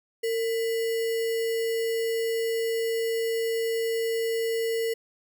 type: tone with sample-and-hold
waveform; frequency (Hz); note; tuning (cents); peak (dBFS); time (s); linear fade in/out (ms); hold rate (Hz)
sine; 455.1; A#4; -42; -24; 0.23-4.94; 10; 2450
effects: none